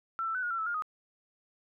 sine tone with pitch steps, 1341 / 1329 / 1505 / 1437 / 1354 / 1309 / 1413 / 1250 Hz, E6 / E6 / F#6 / F6 / E6 / E6 / F6 / D#6, +29 / +14 / +29 / +49 / +46 / -13 / +20 / +8 cents, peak -30 dBFS, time 0.19-0.822 s, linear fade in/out 0 ms, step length 79 ms, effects none

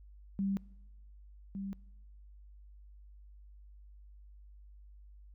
sine tone pair in turn, 196 / 196 Hz, G3 / G3, 0 / 0 cents, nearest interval unison, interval 0 cents, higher neither, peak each -30 / -37 dBFS, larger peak first, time 0.39-0.57 / 1.55-1.73 s, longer neither, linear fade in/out 0 ms, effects noise-tail reverb RT60 1.0 s tail -24 dB re dry + added 50 Hz sine -52 dBFS peak until 5.34 s

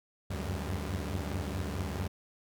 sawtooth tone cluster, 73.3 / 88.6 / 93.2 / 97.9 / 201.2 Hz, D2 / F2 / F#2 / G2 / G3, -3 / +25 / +13 / -2 / +45 cents, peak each -33 / -39 / -34 / -37 / -40 dBFS, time 0.3-2.08 s, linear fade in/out 10 ms, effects none

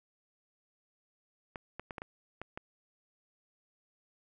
clicks, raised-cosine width 0.5 ms, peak -25 dBFS, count 7, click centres 1.558 / 1.796 / 1.908 / 1.982 / 2.019 / 2.416 / 2.575 s, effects none

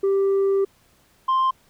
sine tone pair in turn, 392 / 1048.6 Hz, G4 / C6, 0 / +3 cents, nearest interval octave + perfect fourth, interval 1703 cents, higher second, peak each -14 dBFS, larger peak neither, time 0.03-0.65 / 1.28-1.51 s, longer first, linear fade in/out 10 ms, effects tanh soft clip ceiling -16 dBFS + pink hiss -59 dBFS RMS until 1.69 s

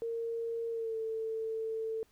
sine tone with pitch glide, 460.4 to 445 Hz, A#4 to A4, -22 to +20 cents, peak -33 dBFS, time 0.02-2.03 s, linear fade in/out 0 ms, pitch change -58 cents, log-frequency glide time 0.7-0.97 s, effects pink hiss -69 dBFS RMS until 2.11 s

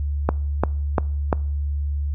click train, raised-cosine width 1 ms, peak -3 dBFS, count 4, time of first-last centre 0.29-1.328 s, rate 2.89 Hz, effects noise-tail reverb RT60 0.6 s tail -24 dB re dry + added 72 Hz sine -21 dBFS peak until 2.14 s

